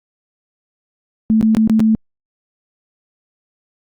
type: tone with dropouts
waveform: sine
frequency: 220 Hz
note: A3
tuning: in tune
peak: -9 dBFS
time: 1.3-1.95 s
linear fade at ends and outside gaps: 0 ms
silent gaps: 1.411-1.427 / 1.549-1.569 / 1.675-1.697 / 1.795-1.803 s
effects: Opus 48 kbps